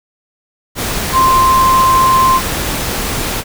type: tone in noise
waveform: sine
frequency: 1046.5 Hz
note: C6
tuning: in tune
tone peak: -7 dBFS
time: 1.12-2.41 s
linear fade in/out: 50 ms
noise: pink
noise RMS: -18 dBFS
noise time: 0.75-3.44 s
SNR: +8 dB
effects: none